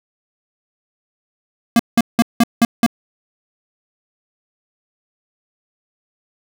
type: tone bursts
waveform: square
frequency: 233.1 Hz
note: A#3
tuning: in tune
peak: -9 dBFS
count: 6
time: 1.76-2.864 s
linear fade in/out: 2 ms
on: 34 ms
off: 180 ms
effects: none